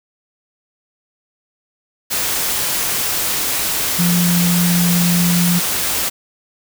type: tone in noise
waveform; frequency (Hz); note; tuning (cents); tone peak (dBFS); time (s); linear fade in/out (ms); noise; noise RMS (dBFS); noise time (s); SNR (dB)
sine; 174.61; F3; 0; -13; 3.98-5.6; 20; white; -19; 2.1-6.1; +3
effects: none